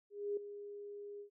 sine tone with ADSR envelope, 408.8 Hz, G#4, 27 cents flat, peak -33 dBFS, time 0.1-1.3 s, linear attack 270 ms, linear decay 4 ms, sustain -12 dB, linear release 97 ms, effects none

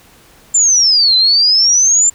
sine exponential two-way sweep, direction down then up, 7320 to 4014 to 7320 Hz, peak -7 dBFS, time 0.54-2.1 s, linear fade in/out 10 ms, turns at 1.16 s, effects pink hiss -45 dBFS RMS until 2.14 s

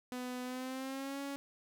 sawtooth tone with pitch glide, 250 to 279 Hz, B3 to C#4, +21 to +11 cents, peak -35 dBFS, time 0.12-1.36 s, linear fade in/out 0 ms, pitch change +190 cents, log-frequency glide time 0.43-1.21 s, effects none

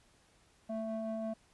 triangle ring-modulated tone, 220 Hz, A3, in tune, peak -30 dBFS, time 0.69-1.34 s, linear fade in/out 10 ms, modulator 443 Hz, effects pink hiss -67 dBFS RMS until 1.53 s + resampled to 24000 Hz

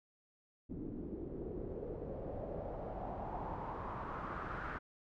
pink noise with low-pass filter sweep, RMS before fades -43 dBFS, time 0.69-4.79 s, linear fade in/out 20 ms, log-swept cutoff 290 to 1500 Hz, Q 3.4, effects none

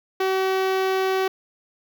sawtooth tone with notch filter, 380 Hz, F#4, 46 cents sharp, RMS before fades -22 dBFS, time 0.2-1.28 s, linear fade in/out 5 ms, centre 8700 Hz, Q 0.51, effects none

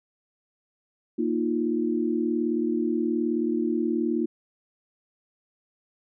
sine chord, Bb suspended fourth, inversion none, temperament just, 233.1 / 310.8 / 349.6 Hz, Bb3 / Eb4 / F4, 0 / -2 / +2 cents, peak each -27 dBFS, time 1.18-4.26 s, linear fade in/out 10 ms, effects none

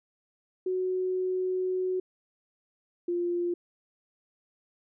sine tone pair in turn, 370 / 349.2 Hz, F#4 / F4, 0 / 0 cents, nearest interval minor second, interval 100 cents, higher first, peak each -26 dBFS, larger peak neither, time 0.66-2 / 3.08-3.54 s, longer first, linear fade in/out 5 ms, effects none

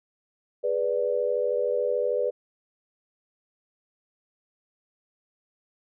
sine chord, G# diminished, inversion none, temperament equal, 415.3 / 493.9 / 587.3 Hz, G#4 / B4 / D5, 0 / 0 / 0 cents, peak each -30 / -25 / -28 dBFS, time 0.63-2.31 s, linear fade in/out 20 ms, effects none

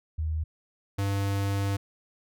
sine / square tone pair in turn, 78.6 / 99.26 Hz, D#2 / G2, +18 / +22 cents, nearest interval major third, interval 404 cents, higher second, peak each -26 dBFS, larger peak neither, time 0.18-0.44 / 0.98-1.77 s, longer second, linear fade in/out 10 ms, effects none

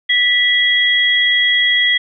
sine tone pair together, 1964 / 3303 Hz, B6 / G#7, -10 / -10 cents, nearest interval major sixth, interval 900 cents, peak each -13 / -14 dBFS, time 0.09-1.98 s, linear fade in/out 10 ms, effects none

